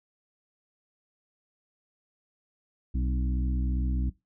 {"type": "harmonic tone with a mistuned harmonic", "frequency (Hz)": 62.7, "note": "B1", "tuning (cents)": 27, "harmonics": [1, 2, 3, 4, 5], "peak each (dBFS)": [-26, -38, -36, -38, -43], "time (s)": [2.94, 4.1], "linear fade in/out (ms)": 10, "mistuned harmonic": 4, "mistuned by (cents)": 50, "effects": ["noise-tail reverb RT60 0.2 s tail -18 dB re dry"]}